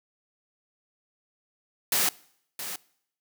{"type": "noise with echo", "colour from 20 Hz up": "white", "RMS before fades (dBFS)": -24, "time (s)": [1.92, 2.09], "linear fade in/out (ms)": 2, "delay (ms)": 670, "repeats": 1, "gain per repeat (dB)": -11, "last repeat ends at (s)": 2.76, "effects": ["noise-tail reverb RT60 0.7 s tail -23 dB re dry", "high-pass 150 Hz 12 dB/octave"]}